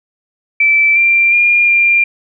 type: tone with pitch steps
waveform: sine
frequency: 2323 / 2368 / 2411 / 2389 Hz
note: D7 / D7 / D7 / D7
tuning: -20 / +14 / +45 / +29 cents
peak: -7 dBFS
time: 0.6-2.04 s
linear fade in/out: 5 ms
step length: 360 ms
effects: none